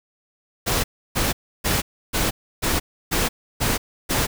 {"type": "noise bursts", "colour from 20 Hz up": "pink", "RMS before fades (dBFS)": -21, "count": 8, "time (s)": [0.66, 4.27], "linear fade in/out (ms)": 20, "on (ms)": 180, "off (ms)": 310, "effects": []}